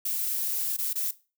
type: noise with dropouts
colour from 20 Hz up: violet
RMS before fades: -29 dBFS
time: 0.05-1.11 s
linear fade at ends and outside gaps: 5 ms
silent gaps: 0.767-0.785 / 0.932-0.955 s
effects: noise-tail reverb RT60 0.3 s tail -17 dB re dry